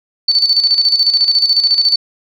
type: tone with tremolo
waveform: sine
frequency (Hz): 4507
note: C#8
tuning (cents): +28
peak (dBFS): -7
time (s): 0.28-1.96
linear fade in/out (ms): 5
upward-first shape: square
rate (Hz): 14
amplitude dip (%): 60
effects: none